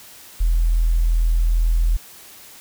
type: tone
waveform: sine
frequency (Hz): 41.2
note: E1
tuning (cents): 0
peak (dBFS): -13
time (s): 0.4-1.97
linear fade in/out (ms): 10
effects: tanh soft clip ceiling -9 dBFS + white hiss -43 dBFS RMS until 2.6 s